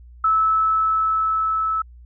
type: tone with level ramp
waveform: sine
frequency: 1305 Hz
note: E6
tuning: 18 cents flat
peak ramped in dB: -14 to -19 dBFS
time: 0.24-1.82 s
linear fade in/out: 5 ms
effects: added 60 Hz sine -41 dBFS peak until 2.05 s